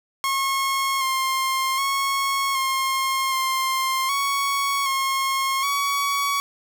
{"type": "tone with pitch steps", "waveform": "sawtooth", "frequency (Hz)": [1086, 1059, 1097, 1068, 1055, 1114, 1078, 1126], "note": ["C#6", "C6", "C#6", "C6", "C6", "C#6", "C#6", "C#6"], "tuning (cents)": [-36, 21, -18, 35, 14, 8, -49, 27], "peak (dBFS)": -17, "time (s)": [0.24, 6.4], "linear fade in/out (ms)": 0, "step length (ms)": 770, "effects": ["9-bit"]}